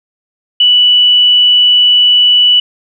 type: tone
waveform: sine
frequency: 2960 Hz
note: F#7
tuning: in tune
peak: -4 dBFS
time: 0.6-2.6 s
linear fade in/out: 5 ms
effects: none